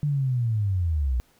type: linear sweep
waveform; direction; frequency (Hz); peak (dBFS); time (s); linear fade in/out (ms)
sine; down; 150 to 58.27; -21; 0.03-1.2; 0
effects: pink hiss -62 dBFS RMS until 1.39 s